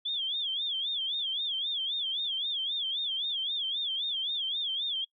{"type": "tone with vibrato", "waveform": "sine", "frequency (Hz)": 3378, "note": "G#7", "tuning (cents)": 29, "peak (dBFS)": -29, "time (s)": [0.05, 5.05], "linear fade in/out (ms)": 10, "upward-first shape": "sine", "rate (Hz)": 3.8, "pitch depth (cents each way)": 150, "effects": ["noise-tail reverb RT60 0.1 s tail -25 dB re dry"]}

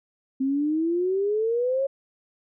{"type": "exponential sweep", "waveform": "sine", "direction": "up", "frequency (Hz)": [261.6, 554.4], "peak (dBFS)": -21, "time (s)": [0.4, 1.87], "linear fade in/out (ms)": 10, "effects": []}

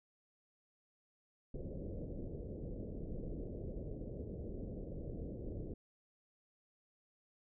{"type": "low-pass noise", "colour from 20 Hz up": "pink", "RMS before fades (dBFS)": -44, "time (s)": [1.54, 5.74], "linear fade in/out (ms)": 5, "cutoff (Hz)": 560, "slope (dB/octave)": 48, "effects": []}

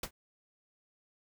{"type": "noise with exponential decay", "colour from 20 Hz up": "pink", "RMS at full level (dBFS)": -30, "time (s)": [0.03, 0.11], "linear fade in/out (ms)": 5, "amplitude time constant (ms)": 17, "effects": []}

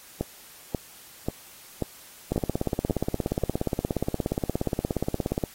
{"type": "two click trains", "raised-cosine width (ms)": 2, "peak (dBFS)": [-11, -12], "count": [54, 7], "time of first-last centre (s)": [[2.32, 5.438], [0.21, 3.436]], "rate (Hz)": [17, 1.86], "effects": ["white hiss -49 dBFS RMS until 5.54 s", "AAC 48 kbps"]}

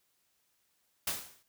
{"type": "noise with exponential decay", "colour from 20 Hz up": "white", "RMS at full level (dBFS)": -30, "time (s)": [1.07, 1.43], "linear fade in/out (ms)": 5, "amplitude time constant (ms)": 78, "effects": ["white hiss -75 dBFS RMS until 1.48 s"]}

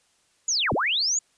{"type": "linear two-way sweep", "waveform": "sine", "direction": "down then up", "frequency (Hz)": [7040, 58.27, 7040], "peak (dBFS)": -21, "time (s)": [0.48, 1.19], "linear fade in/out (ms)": 5, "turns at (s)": 0.73, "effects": ["white hiss -65 dBFS RMS until 1.37 s", "resampled to 22050 Hz"]}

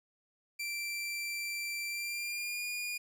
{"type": "tone with pitch glide", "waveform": "sawtooth", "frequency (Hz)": [2349, 2433], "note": ["D7", "D#7"], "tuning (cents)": [0, -39], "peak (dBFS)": -32, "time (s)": [0.59, 2.98], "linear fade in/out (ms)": 10, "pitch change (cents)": 61, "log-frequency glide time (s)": [1.87, 2.65], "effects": []}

